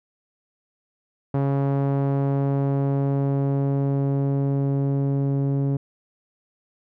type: tone with low-pass filter sweep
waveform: sawtooth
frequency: 138.59 Hz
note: C#3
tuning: in tune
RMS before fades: -22 dBFS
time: 1.34-5.77 s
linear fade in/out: 5 ms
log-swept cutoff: 850 to 370 Hz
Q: 0.82
effects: none